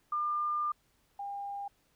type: tone pair in turn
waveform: sine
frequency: 1201 / 803.2 Hz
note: D6 / G5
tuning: +38 / +42 cents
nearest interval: perfect fifth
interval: 696 cents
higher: first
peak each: -29 / -36 dBFS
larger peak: first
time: 0.12-0.72 / 1.19-1.68 s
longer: first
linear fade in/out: 5 ms
effects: pink hiss -71 dBFS RMS until 1.95 s